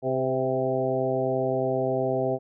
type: harmonic tone with a mistuned harmonic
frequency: 131.2 Hz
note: C3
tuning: 5 cents sharp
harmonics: 1 / 2 / 3 / 4 / 5 / 6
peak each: -32 / -32 / -28 / -29 / -28 / -34 dBFS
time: 0.02-2.39 s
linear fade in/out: 50 ms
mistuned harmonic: 4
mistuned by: -27 cents
effects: none